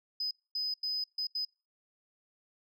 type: tone bursts at uneven times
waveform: sine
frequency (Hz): 5020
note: D#8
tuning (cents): +15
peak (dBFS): -30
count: 5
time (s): 0.2-0.31 / 0.55-0.74 / 0.83-1.04 / 1.18-1.27 / 1.35-1.45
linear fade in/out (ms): 5
effects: noise-tail reverb RT60 0.3 s tail -24 dB re dry + tanh soft clip ceiling -27 dBFS